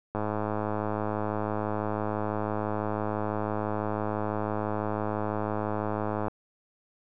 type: click train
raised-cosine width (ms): 1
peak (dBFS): -16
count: 651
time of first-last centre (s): 0.15-6.282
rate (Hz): 106
effects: none